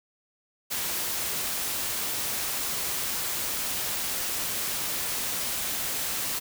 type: noise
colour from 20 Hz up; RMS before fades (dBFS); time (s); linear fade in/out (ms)
white; -30; 0.7-6.4; 20
effects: none